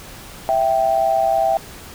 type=tone pair together; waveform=sine; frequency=659.3 / 781.9 Hz; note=E5 / G5; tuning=0 / -5 cents; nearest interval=minor third; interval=295 cents; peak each=-17 dBFS; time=0.49-1.57 s; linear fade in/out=0 ms; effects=pink hiss -38 dBFS RMS until 1.94 s